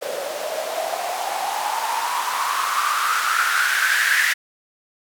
blue noise with band-pass filter sweep, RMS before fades -22 dBFS, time 0.01-4.34 s, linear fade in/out 20 ms, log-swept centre 530 to 1800 Hz, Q 7.6, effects none

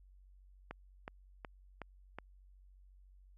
click train, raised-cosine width 0.5 ms, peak -28 dBFS, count 5, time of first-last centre 0.71-2.186 s, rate 2.71 Hz, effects added 47 Hz sine -58 dBFS peak until 3.37 s

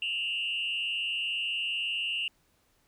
sine tone with frequency modulation, 2799 Hz, F7, 3 cents sharp, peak -28 dBFS, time 0.02-2.28 s, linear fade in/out 2 ms, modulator 164 Hz, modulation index 0.83, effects tanh soft clip ceiling -24 dBFS + pink hiss -69 dBFS RMS until 2.87 s

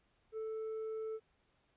sine tone with tanh clipping, 440 Hz, A4, in tune, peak -39 dBFS, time 0.32-1.2 s, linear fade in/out 50 ms, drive 3 dB, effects pink hiss -75 dBFS RMS until 1.76 s + resampled to 8000 Hz

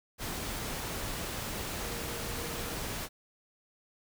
sine tone in noise, 469.9 Hz, A#4, 14 cents sharp, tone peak -45 dBFS, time 1.79-2.77 s, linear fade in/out 50 ms, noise pink, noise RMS -37 dBFS, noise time 0.18-3.09 s, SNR -11 dB, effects none

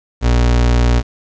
35% pulse tone, 60 Hz, B1, 49 cents flat, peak -8 dBFS, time 0.21-1.03 s, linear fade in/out 50 ms, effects resampled to 16000 Hz + 7-bit

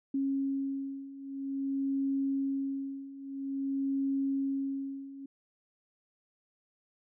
sine beating tone pair, 272.9 / 273.4 Hz, C#4 / C#4, -27 / -24 cents, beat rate 0.5 Hz, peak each -35 / -32 dBFS, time 0.14-5.26 s, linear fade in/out 5 ms, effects none

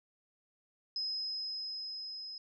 sine tone with level ramp, 5090 Hz, D#8, 39 cents sharp, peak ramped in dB -33 to -42 dBFS, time 0.96-2.38 s, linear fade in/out 2 ms, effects none

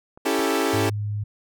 clicks, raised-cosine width 1 ms, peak -31 / -22 dBFS, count 2, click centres 0.175 / 0.393 s
sawtooth chord, A dominant seventh, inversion first, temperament equal, 277.2 / 329.6 / 392 / 440 Hz, C#4 / E4 / G4 / A4, 0 / 0 / 0 / 0 cents, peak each -22 dBFS, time 0.25-0.9 s, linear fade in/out 10 ms
sine tone, 104.2 Hz, G#2, 6 cents sharp, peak -24 dBFS, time 0.73-1.24 s, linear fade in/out 10 ms
effects none

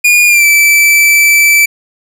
45% pulse tone with pitch glide, 2436 to 2321 Hz, D#7 to D7, -37 to -21 cents, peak -4 dBFS, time 0.04-1.66 s, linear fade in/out 10 ms, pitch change -84 cents, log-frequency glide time 0.27-0.45 s, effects none

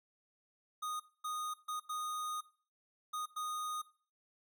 square tone bursts at uneven times, 1237 Hz, D#6, 10 cents flat, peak -38 dBFS, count 6, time 0.82-1 / 1.24-1.54 / 1.68-1.8 / 1.89-2.41 / 3.13-3.26 / 3.36-3.82 s, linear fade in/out 10 ms, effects noise-tail reverb RT60 0.4 s tail -17 dB re dry

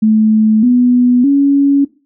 sine tone with pitch steps, 217.2 / 246.6 / 280.1 Hz, A3 / B3 / C#4, -22 / -2 / +18 cents, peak -6 dBFS, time 0.02-1.85 s, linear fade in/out 10 ms, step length 610 ms, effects noise-tail reverb RT60 0.3 s tail -17 dB re dry

